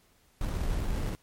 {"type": "noise with sample-and-hold", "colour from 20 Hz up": "brown", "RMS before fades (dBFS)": -30, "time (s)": [0.41, 1.15], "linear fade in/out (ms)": 0, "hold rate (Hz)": 2450, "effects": ["pink hiss -65 dBFS RMS until 1.22 s", "MP3 64 kbps"]}